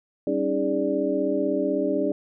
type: tone cluster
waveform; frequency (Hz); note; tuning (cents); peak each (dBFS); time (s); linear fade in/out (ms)
sine; 195.1 / 276.3 / 312.3 / 410.9 / 586; G3 / C#4 / D#4 / G#4 / D5; -8 / -6 / +7 / -18 / -4; -33 / -27 / -27 / -27 / -27; 0.27-2.12; 2
effects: none